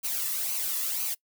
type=noise with flanger; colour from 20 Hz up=blue; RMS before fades=-30 dBFS; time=0.03-1.15 s; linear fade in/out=20 ms; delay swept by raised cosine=0.56 to 1.34 ms; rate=2 Hz; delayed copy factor=-0.6; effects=noise-tail reverb RT60 0.1 s tail -23 dB re dry